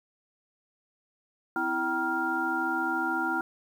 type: tone cluster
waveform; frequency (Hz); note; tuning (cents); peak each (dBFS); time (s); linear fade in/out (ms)
sine; 254.8 / 328.8 / 773 / 953 / 1398; C4 / E4 / G5 / A#5 / F6; -46 / -4 / -24 / +38 / +1; -38 / -32 / -33 / -35 / -29; 1.56-3.41; 2
effects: 9-bit